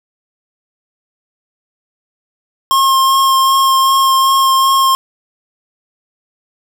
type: tone with vibrato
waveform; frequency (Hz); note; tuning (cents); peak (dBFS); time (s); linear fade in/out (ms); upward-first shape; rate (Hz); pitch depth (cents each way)
square; 1071; C6; +40; -9; 2.71-4.95; 0; sine; 2.6; 12
effects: none